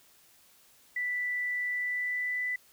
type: tone with pitch glide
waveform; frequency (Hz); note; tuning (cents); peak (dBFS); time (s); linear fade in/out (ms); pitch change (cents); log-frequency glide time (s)
sine; 1975.5 to 1990.4; B6 to B6; 0 to +13; -29; 0.96-2.56; 5; +13; 1.68-2.45
effects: white hiss -61 dBFS RMS until 2.72 s